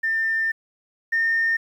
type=tone pair in turn; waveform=sine; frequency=1797 / 1821 Hz; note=A6 / A#6; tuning=+36 / -41 cents; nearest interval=unison; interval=23 cents; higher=second; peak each=-19 / -17 dBFS; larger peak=second; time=0.03-0.52 / 1.12-1.57 s; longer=first; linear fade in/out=10 ms; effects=tanh soft clip ceiling -14 dBFS + 9-bit